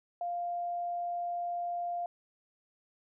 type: tone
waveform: sine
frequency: 698.5 Hz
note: F5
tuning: in tune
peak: -32 dBFS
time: 0.21-2.06 s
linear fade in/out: 2 ms
effects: none